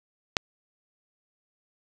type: click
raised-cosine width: 0.2 ms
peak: -4 dBFS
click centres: 0.368 s
effects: none